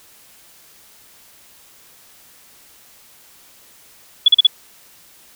sine tone bursts, 3413 Hz, G#7, 47 cents sharp, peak -5 dBFS, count 4, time 4.26-4.469 s, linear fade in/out 5 ms, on 23 ms, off 39 ms, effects white hiss -48 dBFS RMS until 5.35 s

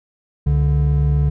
triangle tone pair together, 68.34 / 144.8 Hz, C#2 / D3, -24 / -24 cents, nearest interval octave + minor second, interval 1300 cents, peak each -14 dBFS, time 0.46-1.3 s, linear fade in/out 10 ms, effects none

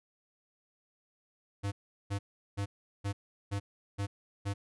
square tone bursts, 100.3 Hz, G2, 40 cents sharp, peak -32 dBFS, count 7, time 1.63-4.54 s, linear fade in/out 20 ms, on 90 ms, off 380 ms, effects resampled to 24000 Hz

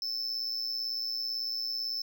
triangle tone with amplitude modulation, 5274 Hz, E8, in tune, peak -27 dBFS, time 0.02-2.02 s, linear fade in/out 2 ms, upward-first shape sine, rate 118 Hz, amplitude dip 70%, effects none

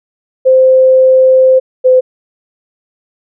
sine tone pair in turn, 520 / 512 Hz, C5 / C5, -11 / -38 cents, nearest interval unison, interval 27 cents, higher first, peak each -3 dBFS, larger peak neither, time 0.45-1.6 / 1.84-2.01 s, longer first, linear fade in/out 20 ms, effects none

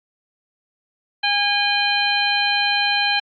harmonic tone with a mistuned harmonic, 816 Hz, G#5, 31 cents flat, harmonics 1 / 2 / 3 / 4 / 5, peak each -23 / -23 / -23 / -23 / -23 dBFS, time 1.23-3.2 s, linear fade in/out 10 ms, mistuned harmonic 4, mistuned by -84 cents, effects AAC 64 kbps

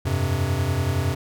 square chord, F suspended second, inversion none, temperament equal, 87.31 / 98 / 130.81 Hz, F2 / G2 / C3, 0 / 0 / 0 cents, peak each -26 dBFS, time 0.05-1.15 s, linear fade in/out 10 ms, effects none

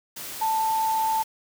sine tone in noise, 885 Hz, A5, 10 cents sharp, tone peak -21 dBFS, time 0.41-1.23 s, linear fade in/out 10 ms, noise white, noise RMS -36 dBFS, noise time 0.16-1.24 s, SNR +12 dB, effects none

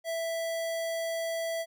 square tone, 660 Hz, E5, 2 cents sharp, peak -31 dBFS, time 0.04-1.66 s, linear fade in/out 50 ms, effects none

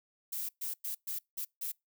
violet noise bursts at uneven times, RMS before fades -37 dBFS, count 6, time 0.32-0.49 / 0.61-0.74 / 0.84-0.95 / 1.07-1.19 / 1.37-1.45 / 1.61-1.72 s, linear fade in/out 10 ms, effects noise-tail reverb RT60 0.2 s tail -26 dB re dry

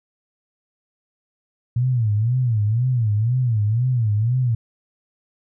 sine tone with vibrato, 115.6 Hz, A#2, 14 cents flat, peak -16 dBFS, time 1.76-4.55 s, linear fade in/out 5 ms, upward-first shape sine, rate 2 Hz, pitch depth 190 cents each way, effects none

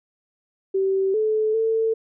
sine tone with pitch steps, 385.4 / 433.3 / 446.9 Hz, G4 / A4 / A4, -29 / -27 / +27 cents, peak -18 dBFS, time 0.74-1.94 s, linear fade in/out 10 ms, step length 400 ms, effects none

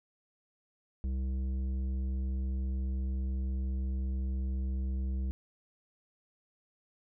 triangle tone with tanh clipping, 65.3 Hz, C2, 3 cents flat, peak -32 dBFS, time 1.04-5.31 s, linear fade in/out 0 ms, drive 14 dB, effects none

